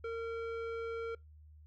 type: tone with low-pass filter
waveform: square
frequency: 458.3 Hz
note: A#4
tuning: 29 cents flat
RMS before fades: -39 dBFS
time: 0.04-1.15 s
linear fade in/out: 5 ms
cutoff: 1900 Hz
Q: 1.1
effects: noise-tail reverb RT60 0.2 s tail -24 dB re dry + added 76 Hz sine -54 dBFS peak until 1.66 s